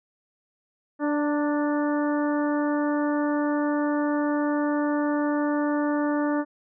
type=harmonic tone with a mistuned harmonic; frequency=293.7 Hz; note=D4; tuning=in tune; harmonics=1 / 2 / 3 / 4 / 5 / 6; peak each=-23 / -29 / -33 / -35 / -37 / -39 dBFS; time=0.99-6.45 s; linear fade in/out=50 ms; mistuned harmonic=3; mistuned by=+23 cents; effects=none